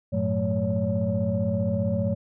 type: tone cluster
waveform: sine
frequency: 97.5 / 112.9 / 181.2 / 217 / 563 Hz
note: G2 / A2 / F#3 / A3 / C#5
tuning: -9 / +45 / -36 / -24 / +27 cents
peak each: -28 dBFS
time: 0.12-2.15 s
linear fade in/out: 20 ms
effects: tanh soft clip ceiling -14 dBFS